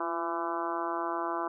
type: harmonic tone with a mistuned harmonic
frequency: 167.7 Hz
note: E3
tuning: 30 cents sharp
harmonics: 2 / 3 / 4 / 5 / 6 / 7 / 8 / 9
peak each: -36 / -45 / -37 / -39 / -35 / -37 / -41 / -45 dBFS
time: 0-1.48 s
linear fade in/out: 5 ms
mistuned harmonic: 2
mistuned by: +32 cents
effects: none